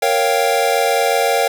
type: chord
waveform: square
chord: G half-diminished seventh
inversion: first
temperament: equal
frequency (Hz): 466.2 / 554.4 / 698.5 / 784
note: Bb4 / Db5 / F5 / G5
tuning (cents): 0 / 0 / 0 / 0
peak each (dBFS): -20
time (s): 0.02-1.48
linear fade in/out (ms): 5
effects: none